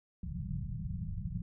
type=low-pass noise; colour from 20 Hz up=white; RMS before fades=-38 dBFS; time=0.23-1.42 s; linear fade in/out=2 ms; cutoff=190 Hz; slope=96 dB/octave; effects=none